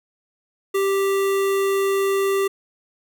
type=tone with notch filter; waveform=square; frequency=392 Hz; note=G4; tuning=in tune; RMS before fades=-20 dBFS; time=0.74-2.48 s; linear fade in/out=10 ms; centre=4900 Hz; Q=1.9; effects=none